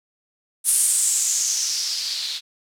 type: noise with low-pass filter sweep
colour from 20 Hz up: violet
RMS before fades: -22 dBFS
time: 0.64-2.41 s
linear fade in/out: 50 ms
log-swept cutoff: 10000 to 3800 Hz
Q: 4.5
effects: none